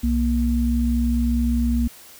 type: tone pair together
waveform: sine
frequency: 62.52 / 235.9 Hz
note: B1 / A#3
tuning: +22 / +21 cents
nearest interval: octave + major seventh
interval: 2299 cents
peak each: -20 dBFS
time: 0.03-1.88 s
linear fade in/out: 10 ms
effects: white hiss -45 dBFS RMS until 2.19 s